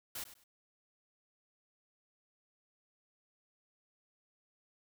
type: noise with echo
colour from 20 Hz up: white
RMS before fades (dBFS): -42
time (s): 0.15-0.24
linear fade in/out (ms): 5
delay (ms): 100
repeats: 2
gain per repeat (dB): -13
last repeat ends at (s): 0.44
effects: none